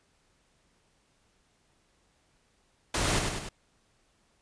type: noise with echo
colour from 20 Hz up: pink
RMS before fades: -28 dBFS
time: 2.94-3.19 s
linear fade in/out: 5 ms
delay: 100 ms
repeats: 3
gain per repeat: -4 dB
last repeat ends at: 3.49 s
effects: pink hiss -69 dBFS RMS until 4.41 s + resampled to 22050 Hz